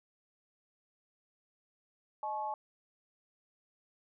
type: tone with amplitude modulation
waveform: sine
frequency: 856 Hz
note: A5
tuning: 48 cents flat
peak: -30 dBFS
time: 2.23-2.54 s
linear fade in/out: 2 ms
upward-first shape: sine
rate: 241 Hz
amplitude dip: 85%
effects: none